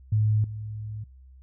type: tone with level steps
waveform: sine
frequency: 107.1 Hz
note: A2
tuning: 46 cents flat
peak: -19 / -32 dBFS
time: 0.12-1.04 s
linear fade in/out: 5 ms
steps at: 0.44 s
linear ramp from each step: 2 ms
effects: noise-tail reverb RT60 0.3 s tail -26 dB re dry + added 65 Hz sine -47 dBFS peak until 1.42 s